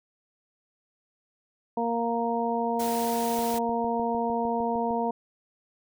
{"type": "harmonic tone", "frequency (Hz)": 233.1, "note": "A#3", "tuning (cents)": 0, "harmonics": [1, 2, 3, 4], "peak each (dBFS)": [-30, -30, -30, -30], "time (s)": [1.77, 5.11], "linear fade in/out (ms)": 5}
{"type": "noise", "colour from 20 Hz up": "white", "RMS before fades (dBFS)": -37, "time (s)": [2.79, 3.59], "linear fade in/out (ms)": 10}
{"type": "click train", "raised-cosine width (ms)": 2, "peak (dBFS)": -28, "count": 11, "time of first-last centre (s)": [3.39, 4.907], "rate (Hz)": 6.59}
{"effects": []}